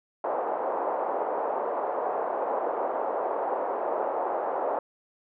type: band-pass noise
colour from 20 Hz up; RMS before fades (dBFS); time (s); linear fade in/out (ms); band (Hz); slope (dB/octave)
pink; -29; 0.24-4.79; 2; 470 to 940; 24
effects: none